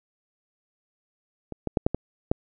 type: clicks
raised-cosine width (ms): 2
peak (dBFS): -21 / -14 / -7 / -6 / -12 / -7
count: 6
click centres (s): 1.523 / 1.673 / 1.772 / 1.865 / 1.946 / 2.315
effects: none

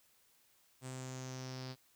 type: tone with low-pass filter sweep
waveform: sawtooth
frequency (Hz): 129.5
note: C3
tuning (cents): -17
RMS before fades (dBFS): -45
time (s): 0.81-1.76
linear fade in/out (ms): 50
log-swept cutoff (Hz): 8400 to 4700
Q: 5.4
effects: white hiss -70 dBFS RMS until 1.95 s

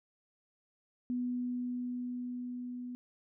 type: tone with level ramp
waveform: sine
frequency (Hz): 246.9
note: B3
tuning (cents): 0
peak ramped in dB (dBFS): -31 to -39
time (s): 1.1-2.95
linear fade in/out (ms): 0
effects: none

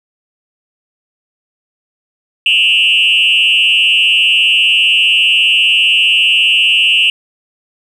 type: tone with frequency modulation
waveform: sine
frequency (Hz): 2797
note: F7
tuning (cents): +2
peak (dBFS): -6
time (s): 2.46-7.1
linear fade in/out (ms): 2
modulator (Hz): 179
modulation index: 1.2
effects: tanh soft clip ceiling -3 dBFS + 7-bit

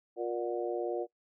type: harmonic tone with a mistuned harmonic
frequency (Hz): 118.3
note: A#2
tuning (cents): +26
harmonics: 3 / 4 / 5 / 6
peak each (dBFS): -34 / -36 / -38 / -40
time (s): 0.16-1.07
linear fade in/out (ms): 50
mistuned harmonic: 6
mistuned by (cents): +50
effects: noise-tail reverb RT60 0.1 s tail -21 dB re dry

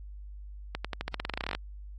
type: accelerating click train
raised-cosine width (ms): 0.3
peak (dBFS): -16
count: 18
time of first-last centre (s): 0.75-1.55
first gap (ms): 96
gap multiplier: 0.9
effects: added 50 Hz sine -41 dBFS peak until 1.98 s + AAC 32 kbps

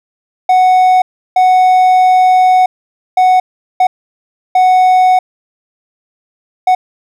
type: tone bursts at uneven times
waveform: triangle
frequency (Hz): 740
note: F#5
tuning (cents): 0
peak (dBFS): -3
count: 6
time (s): 0.49-1.02 / 1.36-2.66 / 3.17-3.4 / 3.8-3.87 / 4.55-5.19 / 6.67-6.75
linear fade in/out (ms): 5
effects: none

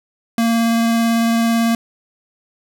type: tone with vibrato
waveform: square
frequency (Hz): 230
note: A#3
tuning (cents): -23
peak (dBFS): -14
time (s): 0.38-1.75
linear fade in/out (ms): 2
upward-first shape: triangle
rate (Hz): 18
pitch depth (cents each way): 11
effects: none

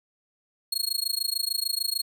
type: tone with amplitude modulation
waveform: sawtooth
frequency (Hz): 4301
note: C8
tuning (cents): +47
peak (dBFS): -19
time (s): 0.72-2.02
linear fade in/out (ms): 5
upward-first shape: sine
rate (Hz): 26.7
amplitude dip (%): 100
effects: none

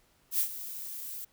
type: noise with ADSR envelope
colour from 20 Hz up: violet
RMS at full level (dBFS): -26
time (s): 0.31-1.25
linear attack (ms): 82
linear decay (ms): 86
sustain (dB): -14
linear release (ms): 9
effects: pink hiss -67 dBFS RMS until 1.32 s

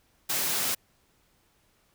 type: high-pass noise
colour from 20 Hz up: white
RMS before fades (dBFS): -28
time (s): 0.29-0.75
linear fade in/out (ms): 10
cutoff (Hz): 110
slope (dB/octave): 96
effects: pink hiss -67 dBFS RMS until 1.94 s

